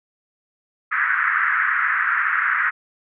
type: band-pass noise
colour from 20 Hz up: pink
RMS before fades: -20 dBFS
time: 0.91-2.71 s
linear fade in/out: 20 ms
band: 1300 to 1900 Hz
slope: 48 dB/octave
effects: none